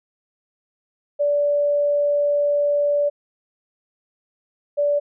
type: tone pair in turn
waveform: sine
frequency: 580 / 580 Hz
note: D5 / D5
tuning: -22 / -22 cents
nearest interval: unison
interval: 0 cents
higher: neither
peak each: -16 dBFS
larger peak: neither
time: 1.19-3.1 / 4.77-5 s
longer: first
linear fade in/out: 20 ms
effects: none